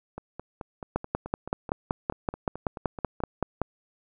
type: two click trains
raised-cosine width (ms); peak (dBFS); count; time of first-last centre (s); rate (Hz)
1; -22 / -11; 15 / 15; 0.18-3.204 / 0.96-3.617; 4.63 / 5.27
effects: none